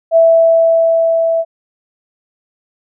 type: tone with level ramp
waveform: sine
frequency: 659.3 Hz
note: E5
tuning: in tune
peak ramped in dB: -4 to -11 dBFS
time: 0.11-1.45 s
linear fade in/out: 50 ms
effects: none